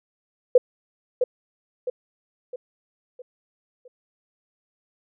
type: tone with echo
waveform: sine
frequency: 500 Hz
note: B4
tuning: 21 cents sharp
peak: -9 dBFS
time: 0.55-0.58 s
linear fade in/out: 5 ms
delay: 660 ms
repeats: 5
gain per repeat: -7 dB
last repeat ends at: 3.88 s
effects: none